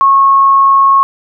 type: tone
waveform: sine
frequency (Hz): 1094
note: C#6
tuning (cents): -23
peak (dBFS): -4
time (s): 0.01-1.03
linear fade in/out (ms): 0
effects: none